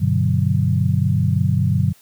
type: chord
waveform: sine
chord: G major seventh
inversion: none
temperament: equal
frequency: 98 / 123.47 / 146.83 / 185 Hz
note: G2 / B2 / D3 / F#3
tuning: 0 / 0 / 0 / 0 cents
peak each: -19 / -20 / -20 / -22 dBFS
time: 0-1.93 s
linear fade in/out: 20 ms
effects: white hiss -52 dBFS RMS until 2.01 s